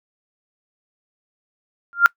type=tone with exponential growth; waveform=sine; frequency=1394 Hz; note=F6; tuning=4 cents flat; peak=-3 dBFS; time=1.93-2.06 s; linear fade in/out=0 ms; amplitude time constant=28 ms; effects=noise-tail reverb RT60 0.1 s tail -23 dB re dry